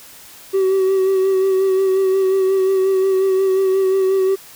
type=tone with vibrato; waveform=triangle; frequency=382 Hz; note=G4; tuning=45 cents flat; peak=-10 dBFS; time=0.53-4.36 s; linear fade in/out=20 ms; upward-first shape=sine; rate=5.6 Hz; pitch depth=28 cents each way; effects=tanh soft clip ceiling -7 dBFS + white hiss -41 dBFS RMS until 4.55 s